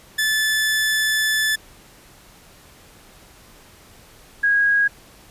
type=tone pair in turn; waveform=sawtooth / sine; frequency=1742 / 1644.2 Hz; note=A6 / G#6; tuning=-18 / -18 cents; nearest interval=minor second; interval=100 cents; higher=first; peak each=-14 dBFS; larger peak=neither; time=0.18-1.56 / 4.43-4.88 s; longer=first; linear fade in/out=10 ms; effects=pink hiss -48 dBFS RMS until 5.3 s + resampled to 32000 Hz